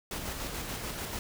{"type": "noise with tremolo", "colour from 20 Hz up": "pink", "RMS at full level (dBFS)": -36, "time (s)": [0.11, 1.19], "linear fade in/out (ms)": 2, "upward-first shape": "square", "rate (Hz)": 6.9, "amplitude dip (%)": 30, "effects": []}